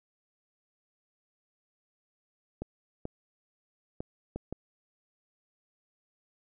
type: clicks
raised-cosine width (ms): 2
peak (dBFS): -22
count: 5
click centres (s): 2.62 / 3.054 / 4.005 / 4.36 / 4.526
effects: none